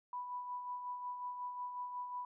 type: tone with tremolo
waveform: sine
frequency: 987.8 Hz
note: B5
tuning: in tune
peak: -38 dBFS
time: 0.13-2.25 s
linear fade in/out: 2 ms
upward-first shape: sine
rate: 5.5 Hz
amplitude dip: 45%
effects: none